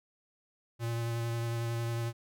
square tone with vibrato, 116.54 Hz, A#2, in tune, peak -32 dBFS, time 0.79-2.13 s, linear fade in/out 50 ms, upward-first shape sine, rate 11 Hz, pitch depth 14 cents each way, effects none

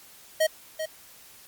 square tone with echo, 631 Hz, D#5, 24 cents sharp, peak -20 dBFS, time 0.4-0.47 s, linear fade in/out 10 ms, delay 390 ms, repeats 1, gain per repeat -9 dB, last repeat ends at 0.86 s, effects white hiss -51 dBFS RMS until 1.47 s + Opus 48 kbps

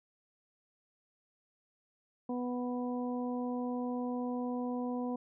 harmonic tone, 246.9 Hz, B3, in tune, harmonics 1 / 2 / 3 / 4, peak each -34 / -40 / -44 / -46 dBFS, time 2.29-5.16 s, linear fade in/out 5 ms, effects none

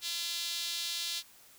sawtooth tone with high-pass filter, 340.9 Hz, F4, 42 cents flat, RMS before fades -36 dBFS, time 0.01-1.23 s, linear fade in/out 50 ms, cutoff 3800 Hz, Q 2.5, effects white hiss -58 dBFS RMS until 1.58 s

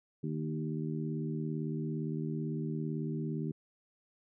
harmonic tone with a mistuned harmonic, 77.78 Hz, D#2, in tune, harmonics 2 / 3 / 4 / 5, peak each -35 / -39 / -41 / -43 dBFS, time 0.23-3.52 s, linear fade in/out 10 ms, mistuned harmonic 2, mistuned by -17 cents, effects none

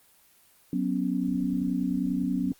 sine chord, F# suspended fourth, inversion none, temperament equal, 185 / 246.9 / 277.2 Hz, F#3 / B3 / C#4, 0 / 0 / 0 cents, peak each -29 dBFS, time 0.73-2.52 s, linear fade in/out 2 ms, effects white hiss -60 dBFS RMS until 2.59 s + Opus 24 kbps

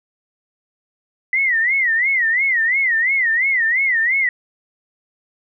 sine tone with vibrato, 1981 Hz, B6, 5 cents sharp, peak -14 dBFS, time 1.33-4.29 s, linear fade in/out 2 ms, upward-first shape sine, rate 2.9 Hz, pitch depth 180 cents each way, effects none

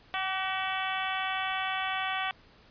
harmonic tone with a mistuned harmonic, 379.1 Hz, F#4, 42 cents sharp, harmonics 2 / 3 / 4 / 5 / 6 / 7 / 8 / 9, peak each -34 / -36 / -37 / -38 / -39 / -39 / -40 / -41 dBFS, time 0.14-2.31 s, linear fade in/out 0 ms, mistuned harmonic 3, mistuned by +25 cents, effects pink hiss -58 dBFS RMS until 2.7 s + resampled to 11025 Hz

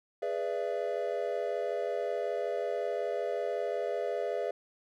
triangle chord, E dominant seventh, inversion first, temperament equal with one note detuned, 415.3 / 493.9 / 587.3 / 672.7 Hz, G#4 / B4 / D5 / E5, 0 / 0 / 0 / +35 cents, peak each -34 dBFS, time 0.22-4.51 s, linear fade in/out 5 ms, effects none

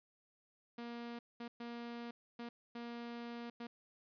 sawtooth tone bursts at uneven times, 236.5 Hz, A#3, 25 cents sharp, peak -40 dBFS, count 6, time 0.78-1.19 / 1.4-1.48 / 1.6-2.11 / 2.39-2.49 / 2.75-3.5 / 3.6-3.67 s, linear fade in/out 5 ms, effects resampled to 11025 Hz

